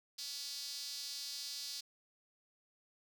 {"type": "tone with high-pass filter", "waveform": "sawtooth", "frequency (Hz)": 282.9, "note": "C#4", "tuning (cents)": 35, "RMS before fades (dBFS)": -44, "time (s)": [0.18, 1.81], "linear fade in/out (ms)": 10, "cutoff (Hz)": 4600, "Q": 3.9, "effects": []}